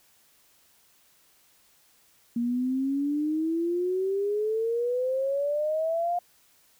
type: exponential sweep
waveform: sine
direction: up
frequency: 233.8 to 711 Hz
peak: -24 dBFS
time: 2.36-6.19 s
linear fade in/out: 5 ms
effects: white hiss -62 dBFS RMS until 6.79 s